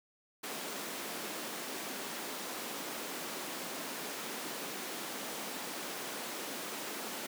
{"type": "high-pass noise", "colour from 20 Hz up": "pink", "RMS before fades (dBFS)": -41, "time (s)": [0.43, 7.27], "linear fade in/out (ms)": 10, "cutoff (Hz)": 220, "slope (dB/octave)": 24, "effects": []}